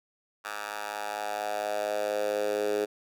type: tone with high-pass filter sweep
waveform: 10% pulse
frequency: 104.3 Hz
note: G#2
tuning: 8 cents sharp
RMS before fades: -31 dBFS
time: 0.44-2.86 s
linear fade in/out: 20 ms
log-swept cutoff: 1100 to 410 Hz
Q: 3.8
effects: none